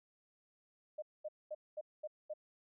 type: tone bursts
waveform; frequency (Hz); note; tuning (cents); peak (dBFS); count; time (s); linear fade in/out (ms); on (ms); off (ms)
sine; 610; D#5; -34; -39; 6; 0.98-2.338; 10; 43; 220
effects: none